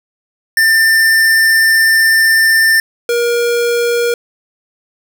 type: tone pair in turn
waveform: square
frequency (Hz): 1792 / 474.6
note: A6 / A#4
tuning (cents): +31 / +31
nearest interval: octave + major seventh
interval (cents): 2300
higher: first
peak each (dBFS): -8 / -12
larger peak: first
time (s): 0.57-2.8 / 3.09-4.14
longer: first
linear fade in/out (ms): 2
effects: none